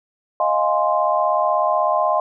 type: chord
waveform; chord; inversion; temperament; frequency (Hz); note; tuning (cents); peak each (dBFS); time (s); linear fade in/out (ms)
sine; F minor seventh; third; equal; 622.3 / 698.5 / 830.6 / 1046.5; Eb5 / F5 / Ab5 / C6; 0 / 0 / 0 / 0; -20 / -21 / -24 / -20; 0.4-2.2; 2
effects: none